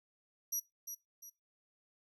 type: tone with echo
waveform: 30% pulse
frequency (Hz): 5800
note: F#8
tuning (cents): -35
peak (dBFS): -29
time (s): 0.52-0.6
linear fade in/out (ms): 10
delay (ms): 350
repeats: 2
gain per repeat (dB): -8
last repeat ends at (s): 1.3
effects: noise-tail reverb RT60 0.2 s tail -21 dB re dry